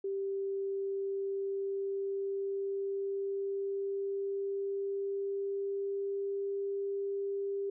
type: tone with pitch glide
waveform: sine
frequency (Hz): 392 to 397.2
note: G4 to G4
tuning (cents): 0 to +23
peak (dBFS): -32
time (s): 0.04-7.7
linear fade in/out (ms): 5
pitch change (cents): +23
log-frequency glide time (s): 0.6-6.58
effects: none